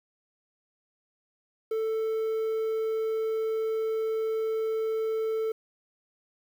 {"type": "tone with quantisation", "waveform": "triangle", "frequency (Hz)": 442.3, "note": "A4", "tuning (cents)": 9, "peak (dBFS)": -24, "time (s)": [1.71, 5.52], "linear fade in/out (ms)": 5, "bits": 9, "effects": []}